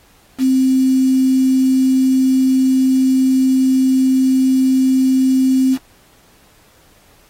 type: tone with quantisation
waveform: sine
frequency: 261.6 Hz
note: C4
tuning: in tune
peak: -10 dBFS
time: 0.38-5.78 s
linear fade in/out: 50 ms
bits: 5
effects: pink hiss -51 dBFS RMS until 7.29 s + AAC 48 kbps